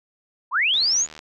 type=linear sweep; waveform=sine; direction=up; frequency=880 to 6990 Hz; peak=-17 dBFS; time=0.51-1.07 s; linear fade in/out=50 ms
type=click train; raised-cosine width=0.2 ms; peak=-23 dBFS; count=36; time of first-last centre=0.74-1.191 s; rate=77.6 Hz
effects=none